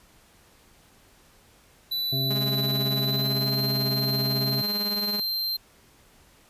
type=tone with pitch glide; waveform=square; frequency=3976 to 4145 Hz; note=B7 to C8; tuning=+11 to -17 cents; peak=-26 dBFS; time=1.91-5.57 s; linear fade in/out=10 ms; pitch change=+72 cents; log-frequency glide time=3.01-3.59 s
type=harmonic tone; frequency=132.8 Hz; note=C3; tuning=26 cents sharp; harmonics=1 / 2 / 3 / 5; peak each=-27 / -35 / -38 / -40 dBFS; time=2.12-4.62 s; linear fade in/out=10 ms
type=tone with tremolo; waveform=sawtooth; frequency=206.3 Hz; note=G#3; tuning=11 cents flat; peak=-25 dBFS; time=2.3-5.2 s; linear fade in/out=5 ms; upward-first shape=triangle; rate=18 Hz; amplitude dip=70%
effects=pink hiss -57 dBFS RMS until 6.49 s + resampled to 32000 Hz